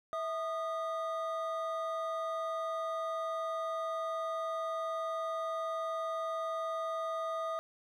triangle tone pair together, 652 / 1230.8 Hz, E5 / D#6, -19 / -19 cents, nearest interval major seventh, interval 1100 cents, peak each -34 / -35 dBFS, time 0.13-7.59 s, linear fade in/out 0 ms, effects none

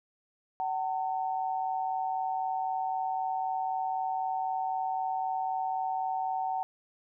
sine tone pair together, 756.1 / 900 Hz, F#5 / A5, +37 / +39 cents, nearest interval minor third, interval 302 cents, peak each -30 / -34 dBFS, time 0.6-6.63 s, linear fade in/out 0 ms, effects none

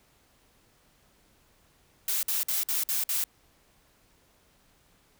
blue noise bursts, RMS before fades -28 dBFS, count 6, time 2.08-3.24 s, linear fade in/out 2 ms, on 150 ms, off 52 ms, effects pink hiss -64 dBFS RMS until 5.19 s

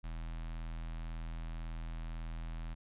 square tone with notch filter, 40.94 Hz, E1, 11 cents flat, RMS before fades -41 dBFS, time 0.03-2.75 s, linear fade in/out 20 ms, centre 420 Hz, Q 1, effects resampled to 8000 Hz

